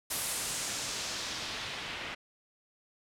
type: noise with low-pass filter sweep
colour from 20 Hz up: white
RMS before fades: -37 dBFS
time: 0.1-2.15 s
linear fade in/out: 10 ms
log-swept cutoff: 12000 to 2500 Hz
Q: 1.3
effects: none